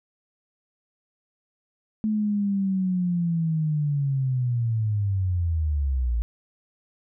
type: linear sweep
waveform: sine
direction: down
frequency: 217.5 to 55.4 Hz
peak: -21 dBFS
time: 2.04-6.22 s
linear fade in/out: 0 ms
effects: none